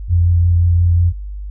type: tone with vibrato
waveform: sine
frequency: 86.7 Hz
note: F2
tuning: 12 cents flat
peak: -9 dBFS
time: 0.08-1.13 s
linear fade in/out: 50 ms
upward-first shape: triangle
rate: 5.6 Hz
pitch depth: 19 cents each way
effects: added 50 Hz sine -24 dBFS peak until 1.5 s